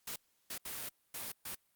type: noise bursts at uneven times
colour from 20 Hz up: white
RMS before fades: -42 dBFS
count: 5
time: 0.07-0.16 / 0.5-0.58 / 0.65-0.89 / 1.14-1.32 / 1.45-1.55 s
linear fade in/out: 5 ms
effects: white hiss -75 dBFS RMS until 1.75 s + Opus 48 kbps